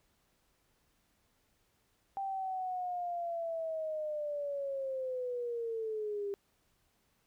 sine linear sweep, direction down, 787 to 396.6 Hz, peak -34 dBFS, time 2.17-6.34 s, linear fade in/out 0 ms, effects pink hiss -74 dBFS RMS until 7.26 s

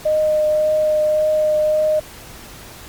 sine tone with vibrato, 614 Hz, D#5, 23 cents flat, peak -13 dBFS, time 0.05-2 s, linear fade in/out 10 ms, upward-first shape triangle, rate 1.8 Hz, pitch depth 12 cents each way, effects pink hiss -38 dBFS RMS until 2.88 s + MP3 96 kbps

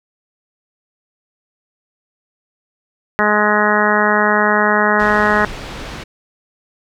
harmonic tone, 210 Hz, G#3, 19 cents sharp, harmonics 1 / 2 / 3 / 4 / 5 / 6 / 7 / 8 / 9, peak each -20 / -20 / -20 / -20 / -20 / -20 / -20 / -20 / -20 dBFS, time 3.19-5.45 s, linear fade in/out 0 ms
pink low-pass noise, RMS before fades -29 dBFS, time 4.99-6.04 s, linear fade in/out 10 ms, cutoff 4300 Hz, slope 12 dB/octave
effects none

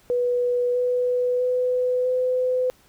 sine tone with pitch steps, 490 / 495.4 / 500.9 / 506.4 Hz, B4 / B4 / B4 / B4, -14 / +5 / +24 / +43 cents, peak -19 dBFS, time 0.1-2.7 s, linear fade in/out 0 ms, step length 650 ms, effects pink hiss -57 dBFS RMS until 2.88 s

